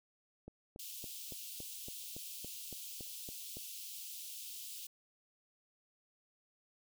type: click train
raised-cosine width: 2 ms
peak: -35 dBFS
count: 12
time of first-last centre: 0.48-3.57 s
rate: 3.56 Hz
type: high-pass noise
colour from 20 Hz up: white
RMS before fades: -47 dBFS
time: 0.79-4.87 s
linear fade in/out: 5 ms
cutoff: 2700 Hz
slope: 48 dB/octave
effects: none